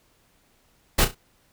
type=noise with echo; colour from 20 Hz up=pink; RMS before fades=-18 dBFS; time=0.98-1.05 s; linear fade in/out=10 ms; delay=33 ms; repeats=3; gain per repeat=-10 dB; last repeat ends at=1.149 s; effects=pink hiss -63 dBFS RMS until 1.52 s